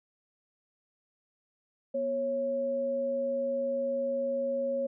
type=tone pair together; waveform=sine; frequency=242.8 / 549 Hz; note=B3 / C#5; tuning=-29 / -17 cents; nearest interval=octave + major second; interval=1412 cents; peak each=-38 / -28 dBFS; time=1.94-4.87 s; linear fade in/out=10 ms; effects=none